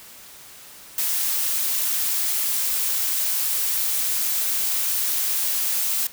blue noise, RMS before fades -23 dBFS, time 0.98-6.07 s, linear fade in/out 2 ms, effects white hiss -44 dBFS RMS until 6.12 s

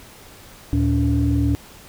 sine tone cluster, 74.5 / 114 / 284.5 Hz, D2 / A#2 / C#4, +25 / -38 / +45 cents, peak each -19 dBFS, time 0.73-1.55 s, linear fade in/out 0 ms, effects tanh soft clip ceiling -10 dBFS + pink hiss -44 dBFS RMS until 1.88 s

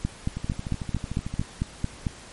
two click trains, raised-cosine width 5 ms, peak -18 / -12 dBFS, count 15 / 10, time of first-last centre 0.37-1.415 / 0.05-2.068 s, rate 13.4 / 4.46 Hz, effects pink hiss -45 dBFS RMS until 2.32 s + MP3 48 kbps

